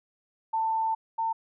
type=tone pair in turn; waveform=sine; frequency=891 / 900.3 Hz; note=A5 / A5; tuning=+22 / +39 cents; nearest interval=unison; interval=17 cents; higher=second; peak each=-24 / -25 dBFS; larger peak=first; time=0.53-0.95 / 1.18-1.33 s; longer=first; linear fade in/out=10 ms; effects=none